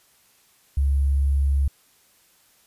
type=tone with sample-and-hold; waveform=sine; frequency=69.3 Hz; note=C#2; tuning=in tune; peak=-17 dBFS; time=0.77-1.68 s; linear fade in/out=5 ms; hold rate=11025 Hz; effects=white hiss -59 dBFS RMS until 2.66 s + resampled to 32000 Hz